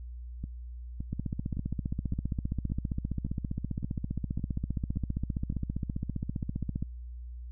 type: two click trains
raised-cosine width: 5 ms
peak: -19 / -24 dBFS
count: 87 / 10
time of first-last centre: 1.13-6.825 / 0.44-5.525 s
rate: 15.1 / 1.77 Hz
effects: added 60 Hz sine -39 dBFS peak until 7.51 s